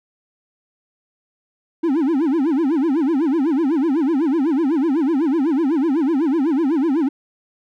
triangle tone with vibrato, 297.4 Hz, D4, 22 cents sharp, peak -13 dBFS, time 1.83-7.09 s, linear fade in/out 10 ms, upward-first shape sine, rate 8 Hz, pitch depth 250 cents each way, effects none

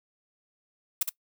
blue noise with echo, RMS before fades -24 dBFS, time 1.01-1.03 s, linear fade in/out 5 ms, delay 64 ms, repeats 1, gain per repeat -5 dB, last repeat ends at 1.094 s, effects noise-tail reverb RT60 0.1 s tail -20 dB re dry

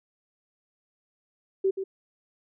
sine tone with echo, 385.1 Hz, G4, 31 cents flat, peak -20 dBFS, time 1.64-1.71 s, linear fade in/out 10 ms, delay 130 ms, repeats 1, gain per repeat -8 dB, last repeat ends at 1.84 s, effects none

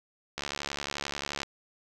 click train, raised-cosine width 0.2 ms, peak -15 dBFS, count 76, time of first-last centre 0.38-1.432 s, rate 71.3 Hz, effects none

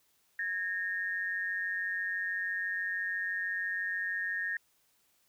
sine tone pair together, 1653 / 1839.1 Hz, G#6 / A#6, -9 / -24 cents, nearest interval major second, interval 185 cents, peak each -36 / -33 dBFS, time 0.39-4.57 s, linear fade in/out 2 ms, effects white hiss -71 dBFS RMS until 5.28 s

